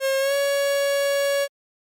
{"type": "tone with pitch glide", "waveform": "45% pulse", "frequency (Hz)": [538, 561.2], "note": ["C5", "C#5"], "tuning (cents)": [48, 21], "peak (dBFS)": -19, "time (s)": [0, 1.48], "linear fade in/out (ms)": 50, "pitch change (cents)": 73, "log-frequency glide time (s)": [0.19, 0.34], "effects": ["MP3 64 kbps"]}